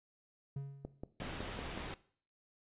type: tone with exponential decay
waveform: triangle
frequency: 138.59 Hz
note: C#3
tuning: in tune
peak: -34 dBFS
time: 0.56-1.12 s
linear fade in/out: 5 ms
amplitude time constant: 120 ms
type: click train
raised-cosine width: 2 ms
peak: -29 dBFS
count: 6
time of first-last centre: 0.85-1.776 s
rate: 5.4 Hz
type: noise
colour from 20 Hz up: pink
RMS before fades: -43 dBFS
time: 1.2-1.94 s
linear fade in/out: 0 ms
effects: noise-tail reverb RT60 0.5 s tail -19 dB re dry + resampled to 8000 Hz